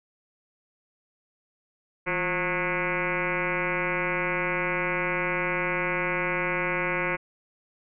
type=tone with frequency modulation; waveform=sine; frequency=1275 Hz; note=D#6; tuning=42 cents sharp; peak=-24 dBFS; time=2.06-7.17 s; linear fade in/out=20 ms; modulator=185 Hz; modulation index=6; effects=none